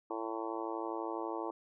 harmonic tone, 112.1 Hz, A2, 33 cents sharp, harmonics 3 / 4 / 5 / 6 / 7 / 8 / 9 / 10, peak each -40 / -43 / -45 / -47 / -46 / -43 / -46 / -47 dBFS, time 0.1-1.51 s, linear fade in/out 5 ms, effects none

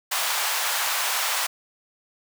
pink high-pass noise, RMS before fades -25 dBFS, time 0.11-1.47 s, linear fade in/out 10 ms, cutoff 770 Hz, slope 24 dB/octave, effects none

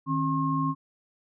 sine tone cluster, 154.7 / 269.7 / 1074 Hz, D#3 / C#4 / C6, -10 / -47 / +45 cents, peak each -28 dBFS, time 0.06-0.75 s, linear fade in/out 50 ms, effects none

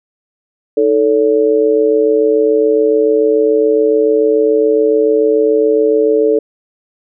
sine tone with amplitude modulation, 440 Hz, A4, in tune, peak -4 dBFS, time 0.77-6.39 s, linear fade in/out 5 ms, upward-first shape sine, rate 127 Hz, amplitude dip 90%, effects none

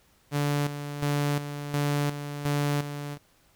sawtooth tone with tremolo, 144.9 Hz, D3, 23 cents flat, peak -20 dBFS, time 0.31-3.18 s, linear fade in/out 50 ms, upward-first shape square, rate 1.4 Hz, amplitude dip 65%, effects pink hiss -63 dBFS RMS until 3.55 s

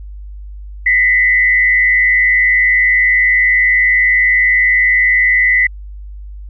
sine tone with frequency modulation, 2000 Hz, B6, 21 cents sharp, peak -8 dBFS, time 0.86-5.67 s, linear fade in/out 5 ms, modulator 120 Hz, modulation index 0.57, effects added 50 Hz sine -27 dBFS peak until 6.49 s

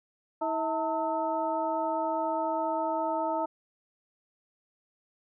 harmonic tone with a mistuned harmonic, 322.4 Hz, E4, 38 cents flat, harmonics 1 / 2 / 3 / 4, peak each -35 / -31 / -30 / -38 dBFS, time 0.41-3.46 s, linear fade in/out 10 ms, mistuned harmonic 3, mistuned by -120 cents, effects none

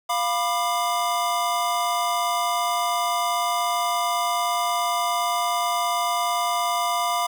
square chord, B diminished, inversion second, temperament equal with one note detuned, 698.5 / 987.8 / 1196.6 Hz, F5 / B5 / D6, 0 / 0 / +32 cents, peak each -26 / -27 / -27 dBFS, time 0.09-7.27 s, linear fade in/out 10 ms, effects none

